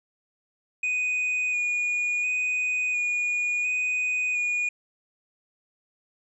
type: tone with vibrato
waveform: triangle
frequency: 2469 Hz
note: D#7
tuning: 14 cents flat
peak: -22 dBFS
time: 0.83-4.69 s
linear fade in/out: 5 ms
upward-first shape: square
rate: 0.71 Hz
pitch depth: 15 cents each way
effects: resampled to 22050 Hz